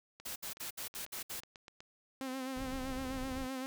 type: click train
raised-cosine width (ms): 0.2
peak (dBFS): -33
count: 14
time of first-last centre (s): 0.2-1.805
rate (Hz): 8.1
type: noise bursts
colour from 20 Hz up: white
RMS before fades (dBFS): -42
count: 7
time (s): 0.25-1.404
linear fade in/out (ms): 10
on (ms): 110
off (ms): 64
type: tone with vibrato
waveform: sawtooth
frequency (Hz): 261.6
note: C4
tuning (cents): 0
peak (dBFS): -34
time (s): 2.21-3.66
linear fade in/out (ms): 0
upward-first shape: sine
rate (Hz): 7.8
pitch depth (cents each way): 44
type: noise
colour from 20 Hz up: brown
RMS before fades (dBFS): -45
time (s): 2.56-3.47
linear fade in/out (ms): 10
effects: none